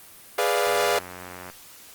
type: chord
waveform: sawtooth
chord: G# diminished seventh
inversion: none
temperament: equal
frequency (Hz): 415.3 / 493.9 / 587.3 / 698.5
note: G#4 / B4 / D5 / F5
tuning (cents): 0 / 0 / 0 / 0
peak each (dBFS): -22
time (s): 0.38-0.99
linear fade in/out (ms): 5
type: click train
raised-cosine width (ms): 0.5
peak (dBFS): -23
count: 76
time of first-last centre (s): 0.67-1.5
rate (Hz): 90.4
effects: white hiss -47 dBFS RMS until 1.94 s + Opus 32 kbps